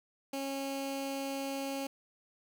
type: tone with notch filter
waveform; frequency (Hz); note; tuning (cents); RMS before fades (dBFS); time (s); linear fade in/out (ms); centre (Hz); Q
15% pulse; 273.6; C#4; -23; -37; 0.33-1.87; 5; 1200; 1.6
effects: none